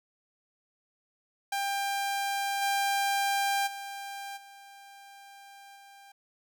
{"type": "tone with level steps", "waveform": "sawtooth", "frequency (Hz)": 795, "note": "G5", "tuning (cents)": 24, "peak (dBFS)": [-25, -22, -34, -45, -47], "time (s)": [1.52, 6.12], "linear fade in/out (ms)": 5, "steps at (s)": [2.61, 3.66, 4.36, 5.75], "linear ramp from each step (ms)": 20, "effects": []}